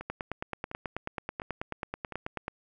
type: two click trains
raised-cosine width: 0.5 ms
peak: -18 / -24 dBFS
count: 23 / 4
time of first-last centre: 0.1-2.481 / 0.01-2.123 s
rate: 9.24 / 1.42 Hz
effects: none